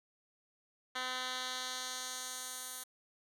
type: tone with band-pass filter sweep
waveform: 10% pulse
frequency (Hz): 255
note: C4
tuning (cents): -44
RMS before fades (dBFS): -41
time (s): 0.95-2.84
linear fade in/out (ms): 10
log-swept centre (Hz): 2700 to 11000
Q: 1.1
effects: none